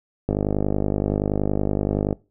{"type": "click train", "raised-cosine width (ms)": 2, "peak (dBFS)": -8, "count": 94, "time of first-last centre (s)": [0.29, 2.128], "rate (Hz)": 50.6, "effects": ["noise-tail reverb RT60 0.3 s tail -23 dB re dry"]}